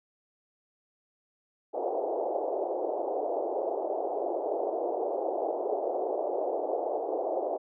white band-pass noise, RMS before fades -31 dBFS, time 1.73-7.58 s, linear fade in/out 20 ms, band 350 to 750 Hz, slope 48 dB/octave, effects none

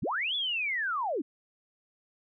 sine linear two-way sweep, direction up then down, 60.8 to 3478 to 240.7 Hz, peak -28 dBFS, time 0.02-1.22 s, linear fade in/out 10 ms, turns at 0.35 s, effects none

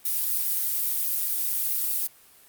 violet noise, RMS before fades -26 dBFS, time 0.05-2.07 s, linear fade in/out 5 ms, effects white hiss -54 dBFS RMS until 2.48 s + Opus 32 kbps

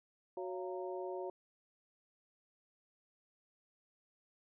harmonic tone with a mistuned harmonic, 184.9 Hz, F#3, 1 cent flat, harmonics 2 / 3 / 4 / 5, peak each -41 / -45 / -47 / -49 dBFS, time 0.37-1.3 s, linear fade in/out 2 ms, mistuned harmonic 4, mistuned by -120 cents, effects none

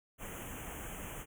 pink band-stop noise, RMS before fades -44 dBFS, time 0.18-1.26 s, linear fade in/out 50 ms, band 3200 to 6300 Hz, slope 96 dB/octave, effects none

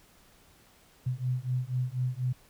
sine beating tone pair, 124.6 / 128.7 Hz, B2 / C3, +16 / -28 cents, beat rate 4.1 Hz, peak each -31 dBFS, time 1.06-2.33 s, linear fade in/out 10 ms, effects pink hiss -60 dBFS RMS until 2.49 s

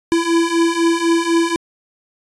square beating tone pair, 332.1 / 336.1 Hz, E4 / E4, +13 / +34 cents, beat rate 4 Hz, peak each -19 / -16 dBFS, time 0.12-1.56 s, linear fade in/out 0 ms, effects resampled to 22050 Hz

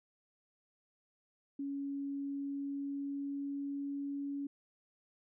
sine tone with pitch glide, 279.3 to 281.6 Hz, C#4 to C#4, +13 to +27 cents, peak -36 dBFS, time 1.59-4.47 s, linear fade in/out 5 ms, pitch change +14 cents, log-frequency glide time 2.09-4.22 s, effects none

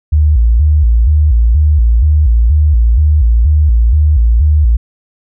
sine tone with vibrato, 65.8 Hz, C2, 10 cents sharp, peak -5 dBFS, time 0.12-4.77 s, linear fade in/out 10 ms, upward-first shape square, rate 2.1 Hz, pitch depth 240 cents each way, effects none

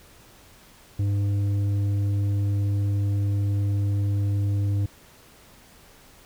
sine tone with tanh clipping, 100.6 Hz, G2, 45 cents sharp, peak -22 dBFS, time 0.99-4.86 s, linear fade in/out 5 ms, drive 7 dB, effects pink hiss -52 dBFS RMS until 6.25 s

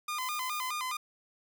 sawtooth tone with vibrato, 1114 Hz, C#6, 8 cents sharp, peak -29 dBFS, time 0.08-0.97 s, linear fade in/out 5 ms, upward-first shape square, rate 4.8 Hz, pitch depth 150 cents each way
violet noise, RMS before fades -45 dBFS, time 0.17-0.73 s, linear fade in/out 50 ms
effects none

